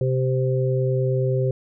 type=harmonic tone; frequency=129.8 Hz; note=C3; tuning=13 cents flat; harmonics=1 / 3 / 4; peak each=-20 / -25 / -26 dBFS; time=0.01-1.51 s; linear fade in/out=2 ms; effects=none